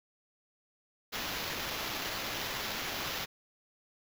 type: noise with sample-and-hold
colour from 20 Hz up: white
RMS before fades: -37 dBFS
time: 1.12-3.26 s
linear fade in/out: 20 ms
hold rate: 8820 Hz
effects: none